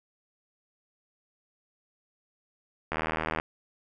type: click train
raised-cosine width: 0.5 ms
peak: -14 dBFS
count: 39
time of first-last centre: 2.92-3.399 s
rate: 79.3 Hz
effects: none